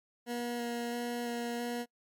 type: tone with vibrato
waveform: 20% pulse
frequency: 238.5 Hz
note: A#3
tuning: 40 cents sharp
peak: -29 dBFS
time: 0.26-1.86 s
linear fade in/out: 50 ms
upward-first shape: square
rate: 1.5 Hz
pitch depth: 9 cents each way
effects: noise-tail reverb RT60 0.1 s tail -25 dB re dry + MP3 96 kbps